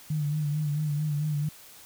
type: tone with vibrato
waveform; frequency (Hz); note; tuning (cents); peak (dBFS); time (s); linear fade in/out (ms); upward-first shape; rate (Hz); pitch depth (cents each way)
sine; 149.6; D3; +32; -25; 0.1-1.49; 5; sine; 4.5; 52
effects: white hiss -50 dBFS RMS until 1.85 s